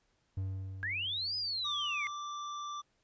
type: tone with exponential decay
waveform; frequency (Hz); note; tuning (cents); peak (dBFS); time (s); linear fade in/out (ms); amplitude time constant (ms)
triangle; 95.5; G2; -45; -30; 0.37-2.12; 5; 380
type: linear two-way sweep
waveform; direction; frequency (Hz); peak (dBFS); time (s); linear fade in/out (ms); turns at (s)
sine; up then down; 1600 to 5050 to 2080; -33; 0.83-2.07; 0; 1.36
type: tone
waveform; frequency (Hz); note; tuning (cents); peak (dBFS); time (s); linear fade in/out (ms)
square; 1174.7; D6; 0; -39; 1.64-2.82; 20
effects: pink hiss -75 dBFS RMS until 3.03 s + resampled to 16000 Hz